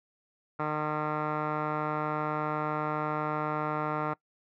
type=tone with low-pass filter; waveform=10% pulse; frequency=152.2 Hz; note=D#3; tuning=38 cents flat; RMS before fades=-31 dBFS; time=0.59-4.14 s; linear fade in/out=10 ms; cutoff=1400 Hz; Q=9.8; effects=noise-tail reverb RT60 0.1 s tail -22 dB re dry